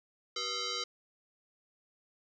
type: tone with frequency modulation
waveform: sine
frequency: 381.1 Hz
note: G4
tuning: 49 cents flat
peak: -33 dBFS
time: 0.36-0.84 s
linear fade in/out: 5 ms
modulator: 866 Hz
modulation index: 6.1
effects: 12-bit